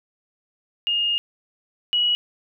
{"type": "tone pair in turn", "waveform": "sine", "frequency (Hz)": [2841, 2917], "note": ["F7", "F#7"], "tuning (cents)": [29, -25], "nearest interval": "unison", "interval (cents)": 46, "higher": "second", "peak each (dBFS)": [-19, -17], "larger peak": "second", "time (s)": [[0.87, 1.18], [1.93, 2.15]], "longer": "first", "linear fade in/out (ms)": 0, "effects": []}